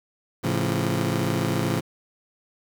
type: chord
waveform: 20% pulse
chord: A augmented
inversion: none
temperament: just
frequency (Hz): 110 / 137.5 / 171.88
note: A2 / C#3 / E#3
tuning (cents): 0 / -14 / -27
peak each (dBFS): -22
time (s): 0.43-1.81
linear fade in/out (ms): 20
effects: 8-bit